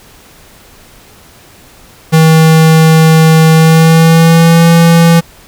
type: tone with pitch glide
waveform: square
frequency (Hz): 160 to 167.37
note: D#3 to E3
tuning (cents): +49 to +27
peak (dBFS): -3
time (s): 2.12-5.21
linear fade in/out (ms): 20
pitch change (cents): +78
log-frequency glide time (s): 3.53-4.68
effects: pink hiss -39 dBFS RMS until 5.47 s